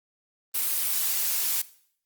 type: noise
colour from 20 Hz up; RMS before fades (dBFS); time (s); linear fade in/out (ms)
blue; -26; 0.54-1.62; 10
effects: noise-tail reverb RT60 0.6 s tail -18 dB re dry + Opus 32 kbps

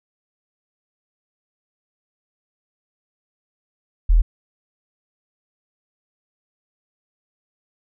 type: tone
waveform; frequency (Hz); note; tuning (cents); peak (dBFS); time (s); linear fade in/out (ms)
sine; 40.57; E1; -27; -10; 4.09-4.22; 10
effects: none

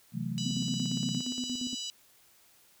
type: chord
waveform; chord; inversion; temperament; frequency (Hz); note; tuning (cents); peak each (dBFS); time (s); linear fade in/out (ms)
sine; F# half-diminished seventh; second; equal; 130.81 / 164.81 / 185 / 220; C3 / E3 / F#3 / A3; 0 / 0 / 0 / 0; -37; 0.12-1.23; 50
type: harmonic tone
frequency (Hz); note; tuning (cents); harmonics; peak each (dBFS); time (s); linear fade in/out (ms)
985; B5; -5; 3 / 4 / 5 / 6 / 7 / 8; -39 / -41 / -43 / -45 / -46 / -47; 0.38-1.9; 0
type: tone with tremolo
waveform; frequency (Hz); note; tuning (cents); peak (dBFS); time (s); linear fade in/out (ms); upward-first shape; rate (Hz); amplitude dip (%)
sine; 249.8; B3; +20; -32; 0.45-1.75; 10; square; 8.6; 75
effects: white hiss -62 dBFS RMS until 2.8 s

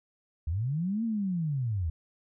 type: linear two-way sweep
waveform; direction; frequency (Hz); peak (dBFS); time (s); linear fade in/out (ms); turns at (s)
sine; up then down; 71.1 to 233.1 to 75.2; -27; 0.47-1.9; 5; 1.04
effects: none

